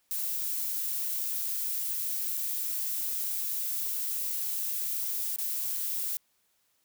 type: noise with dropouts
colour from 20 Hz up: violet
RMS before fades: -32 dBFS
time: 0.11-6.17 s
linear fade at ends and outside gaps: 0 ms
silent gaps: 2.371-2.375 / 5.361-5.385 s
effects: white hiss -72 dBFS RMS until 6.84 s